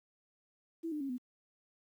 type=tone with pitch steps; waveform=sine; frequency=329.6 / 300.5 / 274 / 249.8 Hz; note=E4 / D4 / C#4 / B3; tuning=0 / +40 / -20 / +20 cents; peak=-35 dBFS; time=0.83-1.182 s; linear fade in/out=20 ms; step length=88 ms; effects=11-bit